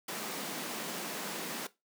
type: high-pass noise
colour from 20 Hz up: pink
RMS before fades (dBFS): -39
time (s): 0.08-1.67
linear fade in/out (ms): 5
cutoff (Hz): 170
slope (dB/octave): 48
effects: noise-tail reverb RT60 0.2 s tail -17 dB re dry